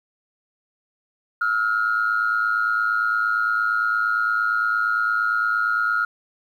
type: tone pair together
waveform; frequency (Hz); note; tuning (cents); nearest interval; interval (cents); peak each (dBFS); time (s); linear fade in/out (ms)
sine; 1311.3 / 1420; E6 / F6; -9 / +28; minor second; 137; -23 / -19; 1.41-6.05; 5
effects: tanh soft clip ceiling -12 dBFS + 9-bit